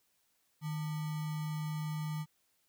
sine tone with sample-and-hold, 154.2 Hz, D#3, 15 cents flat, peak -34 dBFS, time 0.61-2.26 s, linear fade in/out 50 ms, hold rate 1050 Hz, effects white hiss -75 dBFS RMS until 2.68 s

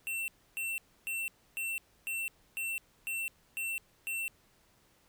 square tone bursts, 2701 Hz, E7, 42 cents sharp, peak -34 dBFS, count 9, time 0.07-4.28 s, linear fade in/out 0 ms, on 210 ms, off 290 ms, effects pink hiss -67 dBFS RMS until 5.08 s

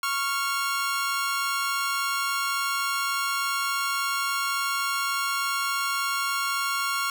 sawtooth tone pair together, 1102.5 / 1389 Hz, C#6 / F6, -10 / -10 cents, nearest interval major third, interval 400 cents, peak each -24 dBFS, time 0.03-7.1 s, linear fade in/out 2 ms, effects none

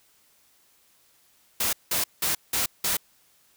white noise bursts, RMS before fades -25 dBFS, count 5, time 1.6-2.97 s, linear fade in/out 5 ms, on 130 ms, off 180 ms, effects white hiss -62 dBFS RMS until 3.56 s

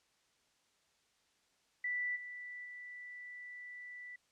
sine tone with level steps, 1972 Hz, B6, 3 cents flat, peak -34 / -44 / -46 dBFS, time 1.84-4.16 s, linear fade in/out 5 ms, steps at 2.15 / 2.64 s, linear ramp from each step 20 ms, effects white hiss -74 dBFS RMS until 4.31 s + low-pass 7000 Hz 12 dB/octave

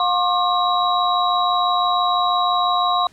sine tone cluster, 715 / 1072 / 1178 / 3874 Hz, F5 / C6 / D6 / B7, +41 / +42 / +5 / -34 cents, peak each -20 / -19 / -24 / -24 dBFS, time 0-3.07 s, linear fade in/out 2 ms, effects pink hiss -52 dBFS RMS until 3.12 s + low-pass 9000 Hz 12 dB/octave

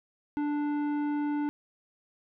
triangle tone with tanh clipping, 293.7 Hz, D4, in tune, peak -29 dBFS, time 0.37-1.49 s, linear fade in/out 0 ms, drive 16 dB, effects none

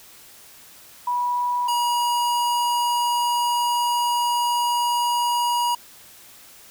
sine / square tone pair in turn, 976 / 960.3 Hz, B5 / B5, -21 / -49 cents, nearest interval unison, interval 28 cents, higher first, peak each -20 dBFS, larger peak neither, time 1.07-1.68 / 1.68-5.75 s, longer second, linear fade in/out 5 ms, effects white hiss -47 dBFS RMS until 6.7 s

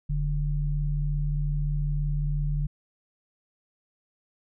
sine tone pair together, 41.2 / 146.83 Hz, E1 / D3, 0 / 0 cents, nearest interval octave + minor seventh, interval 2200 cents, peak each -26 / -27 dBFS, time 0.09-2.67 s, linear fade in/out 10 ms, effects none

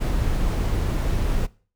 brown noise, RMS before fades -22 dBFS, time 0-1.47 s, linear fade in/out 20 ms, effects noise-tail reverb RT60 0.4 s tail -21 dB re dry

